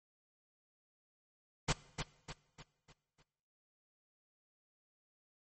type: noise with echo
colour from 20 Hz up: pink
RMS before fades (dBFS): -31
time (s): 1.68-1.73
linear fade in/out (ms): 10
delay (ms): 300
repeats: 5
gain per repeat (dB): -7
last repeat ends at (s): 3.23
effects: noise-tail reverb RT60 1.0 s tail -20 dB re dry + MP3 32 kbps